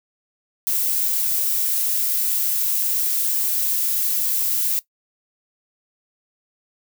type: noise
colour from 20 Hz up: violet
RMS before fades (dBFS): -21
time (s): 0.67-4.79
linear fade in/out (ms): 0
effects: noise-tail reverb RT60 0.1 s tail -18 dB re dry